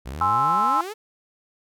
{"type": "exponential sweep", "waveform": "sawtooth", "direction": "up", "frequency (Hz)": [58.27, 451.8], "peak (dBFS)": -27, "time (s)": [0.05, 0.94], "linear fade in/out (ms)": 20}
{"type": "chord", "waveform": "sine", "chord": "Ab augmented", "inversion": "none", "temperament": "equal", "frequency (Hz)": [830.6, 1046.5, 1318.5], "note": ["Ab5", "C6", "E6"], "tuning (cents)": [0, 0, 0], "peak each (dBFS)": [-23, -22, -21], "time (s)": [0.21, 0.81], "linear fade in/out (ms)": 2}
{"effects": []}